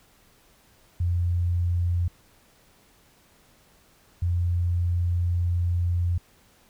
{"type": "tone bursts at uneven times", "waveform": "sine", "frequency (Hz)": 87.31, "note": "F2", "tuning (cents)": 0, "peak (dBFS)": -21, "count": 2, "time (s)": [[1, 2.08], [4.22, 6.18]], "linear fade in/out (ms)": 5, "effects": ["pink hiss -59 dBFS RMS until 6.69 s"]}